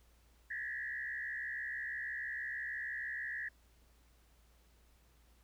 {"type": "tone with frequency modulation", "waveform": "sine", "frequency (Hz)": 1804, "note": "A6", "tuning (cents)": 43, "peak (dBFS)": -38, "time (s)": [0.5, 3.49], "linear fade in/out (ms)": 10, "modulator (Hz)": 66.2, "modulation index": 2.1, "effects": ["added 58 Hz sine -65 dBFS peak until 5.43 s", "pink hiss -71 dBFS RMS until 5.43 s"]}